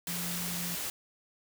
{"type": "tone in noise", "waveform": "sine", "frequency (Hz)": 174.61, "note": "F3", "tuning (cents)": 0, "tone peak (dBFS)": -38, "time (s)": [0.08, 0.75], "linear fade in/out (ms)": 2, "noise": "white", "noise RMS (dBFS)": -36, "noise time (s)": [0.07, 0.9], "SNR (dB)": -5, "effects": []}